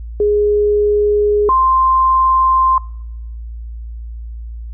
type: tone pair in turn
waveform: sine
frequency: 415.3 / 1046.5 Hz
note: G#4 / C6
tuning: 0 / 0 cents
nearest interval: octave + major third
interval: 1600 cents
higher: second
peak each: -10 / -9 dBFS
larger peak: second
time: 0.2-1.49 / 1.49-2.78 s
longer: neither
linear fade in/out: 2 ms
effects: noise-tail reverb RT60 0.8 s tail -24 dB re dry + added 57 Hz sine -25 dBFS peak until 4.73 s